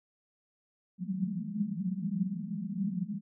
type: band-pass noise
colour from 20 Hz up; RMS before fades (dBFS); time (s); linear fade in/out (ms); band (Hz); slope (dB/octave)
white; -34; 0.98-3.21; 50; 170 to 210; 96
effects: none